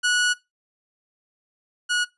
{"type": "tone pair in turn", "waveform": "sawtooth", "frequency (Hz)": [1466, 1456.7], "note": ["F#6", "F#6"], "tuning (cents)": [-16, -27], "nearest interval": "unison", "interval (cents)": 11, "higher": "first", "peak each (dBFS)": [-15, -17], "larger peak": "first", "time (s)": [[0.03, 0.34], [1.89, 2.05]], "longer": "first", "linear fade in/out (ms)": 20, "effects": ["noise-tail reverb RT60 0.2 s tail -19 dB re dry", "resampled to 24000 Hz"]}